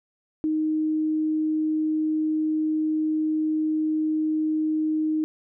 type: tone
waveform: sine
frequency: 311.1 Hz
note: D#4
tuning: in tune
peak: -21 dBFS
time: 0.44-5.24 s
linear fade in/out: 0 ms
effects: none